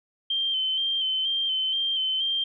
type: tone with vibrato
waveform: sine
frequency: 3120 Hz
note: G7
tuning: 9 cents flat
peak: -23 dBFS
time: 0.3-2.44 s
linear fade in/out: 5 ms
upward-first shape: square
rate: 2.1 Hz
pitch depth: 29 cents each way
effects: none